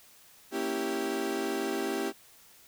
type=chord; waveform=35% pulse; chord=A# diminished seventh; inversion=none; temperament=equal; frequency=233.1 / 277.2 / 329.6 / 392 Hz; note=A#3 / C#4 / E4 / G4; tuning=0 / 0 / 0 / 0 cents; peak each=-37 / -35 / -34 / -31 dBFS; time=0.51-2.13 s; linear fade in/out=50 ms; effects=white hiss -57 dBFS RMS until 2.67 s